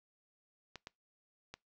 clicks, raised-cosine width 0.2 ms, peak -28 dBFS, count 3, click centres 0.757 / 0.871 / 1.54 s, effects noise-tail reverb RT60 0.2 s tail -24 dB re dry + low-pass 7000 Hz 12 dB/octave

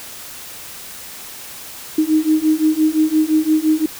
sine beating tone pair, 308.6 / 314.4 Hz, D#4 / D#4, -14 / +18 cents, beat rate 5.8 Hz, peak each -16 / -15 dBFS, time 1.98-3.86 s, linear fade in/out 5 ms, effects white hiss -34 dBFS RMS until 3.99 s

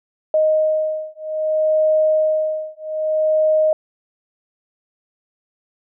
sine beating tone pair, 622.3 / 622.92 Hz, D#5 / D#5, 0 / +2 cents, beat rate 0.62 Hz, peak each -18 dBFS, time 0.34-3.73 s, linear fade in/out 2 ms, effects none

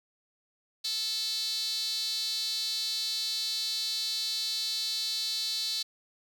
sawtooth tone with high-pass filter, 440 Hz, A4, in tune, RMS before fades -32 dBFS, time 0.84-5.83 s, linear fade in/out 10 ms, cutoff 4200 Hz, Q 9.2, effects none

